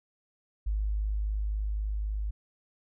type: tone with level ramp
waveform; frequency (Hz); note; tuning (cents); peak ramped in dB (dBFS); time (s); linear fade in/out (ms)
sine; 51.9; G#1; 0; -26 to -29; 0.66-2.31; 10
effects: none